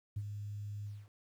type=tone with ADSR envelope; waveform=sine; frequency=103.1 Hz; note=G#2; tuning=12 cents flat; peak=-32 dBFS; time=0.16-1.09 s; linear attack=10 ms; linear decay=51 ms; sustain=-7 dB; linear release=230 ms; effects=tanh soft clip ceiling -30 dBFS + 11-bit